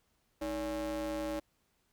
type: ring-modulated tone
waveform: square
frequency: 129.2 Hz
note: C3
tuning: 21 cents flat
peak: -32 dBFS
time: 0.41-1.4 s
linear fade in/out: 10 ms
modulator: 443 Hz
effects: pink hiss -75 dBFS RMS until 1.92 s